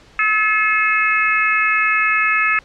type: harmonic tone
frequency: 430 Hz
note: A4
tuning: 40 cents flat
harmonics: 3 / 4 / 5 / 6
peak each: -19 / -19 / -19 / -19 dBFS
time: 0.19-2.59 s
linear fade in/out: 2 ms
effects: pink hiss -47 dBFS RMS until 2.64 s + low-pass 5000 Hz 12 dB/octave